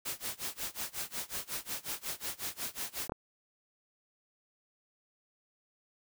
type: noise with tremolo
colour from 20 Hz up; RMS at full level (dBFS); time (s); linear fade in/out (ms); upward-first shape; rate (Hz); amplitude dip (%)
white; -36; 0.05-3.08; 10; sine; 5.5; 95
type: clicks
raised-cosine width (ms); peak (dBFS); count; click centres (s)
1; -21; 2; 3.096 / 3.121
effects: none